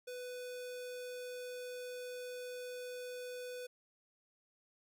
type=tone with notch filter; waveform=square; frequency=497.5 Hz; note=B4; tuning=13 cents sharp; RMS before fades=-45 dBFS; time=0.07-3.67 s; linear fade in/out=10 ms; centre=1000 Hz; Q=1.1; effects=none